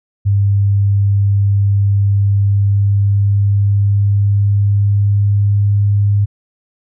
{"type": "tone with pitch glide", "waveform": "sine", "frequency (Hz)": [100, 101.75], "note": ["G2", "G#2"], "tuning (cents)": [35, -35], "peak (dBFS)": -9, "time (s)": [0.25, 6.26], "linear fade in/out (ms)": 20, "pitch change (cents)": 30, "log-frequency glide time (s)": [2.09, 5.74], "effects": []}